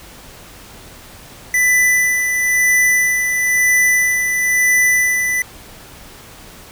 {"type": "tone with tremolo", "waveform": "square", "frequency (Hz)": 1992, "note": "B6", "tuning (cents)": 14, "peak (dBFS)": -11, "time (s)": [1.54, 5.42], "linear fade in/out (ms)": 2, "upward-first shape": "sine", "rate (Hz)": 1, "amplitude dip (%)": 45, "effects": ["pink hiss -39 dBFS RMS until 6.71 s"]}